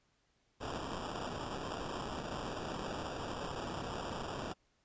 white noise with sample-and-hold, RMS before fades -41 dBFS, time 0.6-4.54 s, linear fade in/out 20 ms, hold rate 2100 Hz, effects pink hiss -75 dBFS RMS until 4.84 s + resampled to 16000 Hz

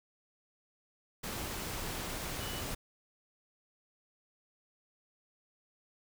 sine tone in noise, 2960 Hz, F#7, in tune, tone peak -46 dBFS, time 2.4-2.61 s, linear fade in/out 10 ms, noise pink, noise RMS -39 dBFS, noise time 1.23-2.75 s, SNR -10 dB, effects none

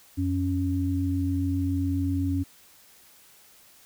sine tone pair together, 89.83 / 276.9 Hz, F2 / C#4, +49 / -2 cents, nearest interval octave + perfect fifth, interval 1949 cents, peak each -26 / -26 dBFS, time 0.17-2.44 s, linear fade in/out 20 ms, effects white hiss -55 dBFS RMS until 3.85 s

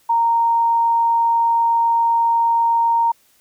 sine tone, 927 Hz, A#5, 10 cents flat, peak -13 dBFS, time 0.09-3.12 s, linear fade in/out 10 ms, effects white hiss -57 dBFS RMS until 3.4 s

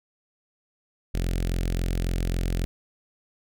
sawtooth tone with notch filter, 43.65 Hz, F1, in tune, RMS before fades -26 dBFS, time 1.14-2.65 s, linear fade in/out 0 ms, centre 1000 Hz, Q 0.78, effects none

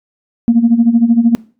sine tone with tremolo, 233.1 Hz, A#3, in tune, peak -3 dBFS, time 0.48-1.35 s, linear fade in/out 0 ms, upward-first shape sine, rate 13 Hz, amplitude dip 75%, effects noise-tail reverb RT60 0.4 s tail -23 dB re dry + tanh soft clip ceiling 0 dBFS

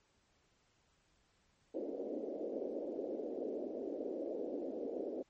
white band-pass noise, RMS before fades -41 dBFS, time 1.74-5.23 s, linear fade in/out 10 ms, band 250 to 570 Hz, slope 48 dB/octave, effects pink hiss -74 dBFS RMS until 5.29 s + MP3 32 kbps

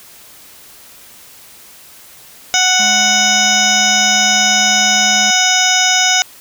harmonic tone, 740 Hz, F#5, in tune, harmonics 1 / 2 / 3 / 4 / 5 / 7 / 8 / 9, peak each -18 / -18 / -18 / -18 / -18 / -18 / -18 / -18 dBFS, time 2.54-6.22 s, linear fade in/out 0 ms
square tone, 208.7 Hz, G#3, 9 cents sharp, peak -25 dBFS, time 2.79-5.31 s, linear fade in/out 10 ms
effects white hiss -40 dBFS RMS until 6.4 s

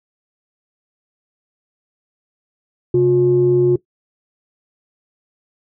sine tone pair together, 134.2 / 358.3 Hz, C3 / F4, +44 / +44 cents, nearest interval octave + perfect fourth, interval 1700 cents, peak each -17 / -10 dBFS, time 2.94-3.76 s, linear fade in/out 5 ms, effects noise-tail reverb RT60 0.1 s tail -18 dB re dry + tanh soft clip ceiling -4 dBFS

